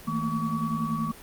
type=tone cluster; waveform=sine; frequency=160.2 / 220.2 / 230.7 / 1134 Hz; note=E3 / A3 / A#3 / C#6; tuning=-49 / +2 / -18 / +39 cents; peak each=-31 dBFS; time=0.07-1.12 s; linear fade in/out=10 ms; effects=pink hiss -46 dBFS RMS until 1.22 s + Opus 32 kbps